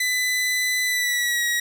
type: tone with pitch glide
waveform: sawtooth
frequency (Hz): 2002 to 1907.2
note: B6 to A#6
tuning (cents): +23 to +39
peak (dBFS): -17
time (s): 0-1.6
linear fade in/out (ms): 5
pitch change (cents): -84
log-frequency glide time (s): 0.85-1.43
effects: none